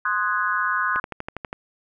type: chord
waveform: sine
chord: Ab dominant seventh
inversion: first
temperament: equal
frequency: 1046.5 / 1244.5 / 1480 / 1661.2 Hz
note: C6 / Eb6 / Gb6 / Ab6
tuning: 0 / 0 / 0 / 0 cents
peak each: -26 / -26 / -24 / -28 dBFS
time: 0.05-1 s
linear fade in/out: 5 ms
type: click train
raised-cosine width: 0.5 ms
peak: -15 dBFS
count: 8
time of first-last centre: 0.96-1.529 s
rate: 12.3 Hz
effects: none